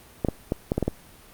clicks, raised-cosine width 2 ms, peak -9 dBFS, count 7, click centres 0.248 / 0.286 / 0.521 / 0.719 / 0.78 / 0.827 / 0.88 s, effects pink hiss -50 dBFS RMS until 1.33 s + Opus 32 kbps

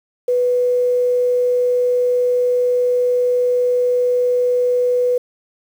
sine tone with quantisation, 493.9 Hz, B4, in tune, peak -13 dBFS, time 0.28-5.18 s, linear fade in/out 5 ms, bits 7, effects none

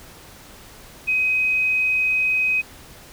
sine tone, 2520 Hz, D#7, 21 cents sharp, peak -17 dBFS, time 1.07-2.62 s, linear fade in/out 20 ms, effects pink hiss -44 dBFS RMS until 3.12 s

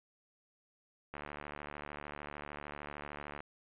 click train, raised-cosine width 0.5 ms, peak -28 dBFS, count 167, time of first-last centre 1.14-3.405 s, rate 73.3 Hz, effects resampled to 8000 Hz

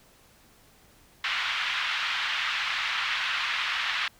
white band-pass noise, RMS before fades -29 dBFS, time 1.24-4.08 s, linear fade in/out 2 ms, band 1100 to 3300 Hz, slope 24 dB/octave, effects pink hiss -58 dBFS RMS until 4.19 s

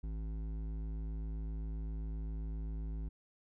sine tone with hard clipping, 53.8 Hz, A1, 38 cents flat, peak -39 dBFS, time 0.03-3.09 s, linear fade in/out 10 ms, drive 11 dB, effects none

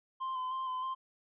triangle tone with vibrato, 1035 Hz, C6, 19 cents flat, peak -32 dBFS, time 0.2-0.95 s, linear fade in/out 20 ms, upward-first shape square, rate 3.2 Hz, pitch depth 22 cents each way, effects resampled to 8000 Hz

